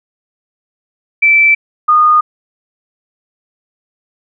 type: tone pair in turn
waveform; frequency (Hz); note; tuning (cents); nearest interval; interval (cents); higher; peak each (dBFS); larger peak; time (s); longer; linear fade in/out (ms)
sine; 2326 / 1227.2; D7 / D#6; -17 / -24; major seventh; 1107; first; -5; neither; 1.22-1.55 / 1.88-2.21; neither; 10
effects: none